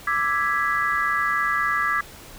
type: chord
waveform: sine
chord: E dominant seventh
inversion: third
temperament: equal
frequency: 1174.7 / 1318.5 / 1661.2 / 1975.5 Hz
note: D6 / E6 / G#6 / B6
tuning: 0 / 0 / 0 / 0 cents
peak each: -24 / -28 / -24 / -27 dBFS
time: 0.07-2.01 s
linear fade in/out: 5 ms
effects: pink hiss -43 dBFS RMS until 2.38 s